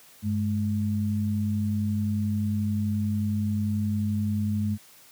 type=tone pair together; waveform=sine; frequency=99.48 / 210.8 Hz; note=G2 / G#3; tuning=+26 / +26 cents; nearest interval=octave + minor second; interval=1300 cents; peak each=-26 dBFS; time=0.22-4.78 s; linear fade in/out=50 ms; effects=white hiss -53 dBFS RMS until 5.11 s + high-pass 60 Hz 12 dB/octave